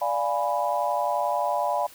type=chord; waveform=sine; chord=D diminished seventh; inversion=none; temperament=equal; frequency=587.3 / 698.5 / 830.6 / 987.8 Hz; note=D5 / F5 / Ab5 / Cb6; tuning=0 / 0 / 0 / 0 cents; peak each=-28 dBFS; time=0.01-1.87 s; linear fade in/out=10 ms; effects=white hiss -49 dBFS RMS until 1.94 s